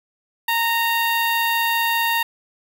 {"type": "tone with notch filter", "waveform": "10% pulse", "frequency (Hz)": 925, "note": "A#5", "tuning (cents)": -14, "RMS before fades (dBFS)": -20, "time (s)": [0.48, 2.23], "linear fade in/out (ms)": 5, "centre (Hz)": 5800, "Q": 0.7, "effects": []}